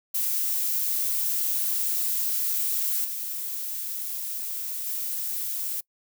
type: noise with level steps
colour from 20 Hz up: violet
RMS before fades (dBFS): -26 / -32 / -30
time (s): 0.14-5.81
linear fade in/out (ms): 10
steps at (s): 3.04 / 4.86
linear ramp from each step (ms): 10
effects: noise-tail reverb RT60 0.1 s tail -25 dB re dry